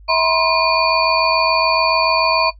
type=tone cluster; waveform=sine; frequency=647 / 965 / 1052 / 2430 / 4507 Hz; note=E5 / B5 / C6 / D#7 / C#8; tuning=-32 / -40 / +9 / -42 / +28 cents; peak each=-19 dBFS; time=0.08-2.51 s; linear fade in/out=20 ms; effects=noise-tail reverb RT60 0.1 s tail -18 dB re dry + added 50 Hz sine -39 dBFS peak until 2.59 s